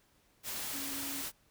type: tone in noise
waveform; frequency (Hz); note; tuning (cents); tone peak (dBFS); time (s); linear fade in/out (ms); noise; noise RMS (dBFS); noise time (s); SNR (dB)
sine; 277.2; C#4; 0; -44; 0.71-1.25; 50; white; -39; 0.43-1.32; -8
effects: pink hiss -69 dBFS RMS until 1.5 s